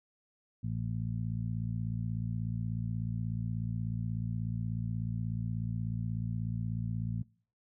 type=harmonic tone; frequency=56.5 Hz; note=A1; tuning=47 cents sharp; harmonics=1 / 2 / 3 / 4; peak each=-44 / -34 / -38 / -42 dBFS; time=0.63-7.23 s; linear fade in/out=10 ms; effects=noise-tail reverb RT60 0.5 s tail -25 dB re dry